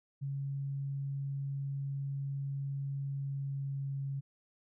sine tone with pitch glide, 138.59 to 137.71 Hz, C#3 to C#3, 0 to -11 cents, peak -34 dBFS, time 0.21-4.21 s, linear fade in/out 20 ms, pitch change -11 cents, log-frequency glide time 3.11-3.99 s, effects none

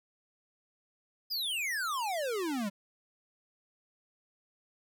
square exponential sweep, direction down, 5100 to 190 Hz, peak -32 dBFS, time 1.3-2.7 s, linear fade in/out 20 ms, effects none

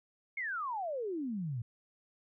sine exponential sweep, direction down, 2217 to 110 Hz, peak -34 dBFS, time 0.37-1.62 s, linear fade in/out 5 ms, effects none

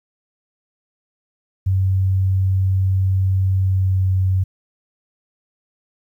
sine tone with pitch glide, 95 to 94.02 Hz, F#2 to F#2, +46 to +28 cents, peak -14 dBFS, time 1.66-4.44 s, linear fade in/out 10 ms, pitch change -18 cents, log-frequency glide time 3.57-4.11 s, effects 9-bit

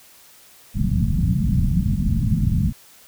white low-pass noise, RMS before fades -19 dBFS, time 0.74-2.73 s, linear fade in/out 50 ms, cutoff 210 Hz, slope 48 dB/octave, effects white hiss -49 dBFS RMS until 3.07 s

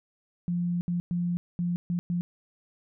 sine tone bursts at uneven times, 174.61 Hz, F3, in tune, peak -25 dBFS, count 6, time 0.48-0.81 / 0.88-1 / 1.11-1.37 / 1.59-1.76 / 1.9-1.99 / 2.1-2.21 s, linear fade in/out 0 ms, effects none

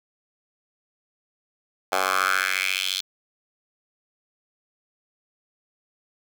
10% pulse tone with high-pass filter sweep, 94.3 Hz, F#2, 33 cents sharp, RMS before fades -24 dBFS, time 1.92-3.01 s, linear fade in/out 5 ms, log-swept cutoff 800 to 3800 Hz, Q 3.4, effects none

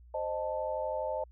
sine chord, A diminished, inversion first, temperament equal with one note detuned, 523.3 / 615.5 / 880 Hz, C5 / Eb5 / A5, 0 / -19 / 0 cents, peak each -36 / -34 / -37 dBFS, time 0.14-1.24 s, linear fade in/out 5 ms, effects added 60 Hz sine -52 dBFS peak until 1.31 s

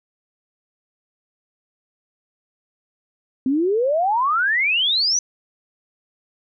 sine exponential sweep, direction up, 252.7 to 6110 Hz, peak -16 dBFS, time 3.46-5.19 s, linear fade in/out 2 ms, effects none

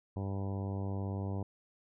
harmonic tone, 98 Hz, G2, in tune, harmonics 1 / 2 / 3 / 4 / 5 / 6 / 7 / 8 / 9 / 10, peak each -35 / -41 / -45 / -47 / -49 / -51 / -52 / -53 / -54 / -55 dBFS, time 0.16-1.43 s, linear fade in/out 5 ms, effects none

